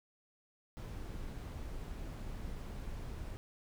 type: noise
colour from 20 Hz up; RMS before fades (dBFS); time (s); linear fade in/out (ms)
brown; -43; 0.77-3.37; 0
effects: none